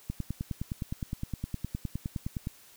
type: click train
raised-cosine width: 5 ms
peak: -20 dBFS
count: 24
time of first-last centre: 0.1-2.471 s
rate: 9.7 Hz
effects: white hiss -56 dBFS RMS until 2.76 s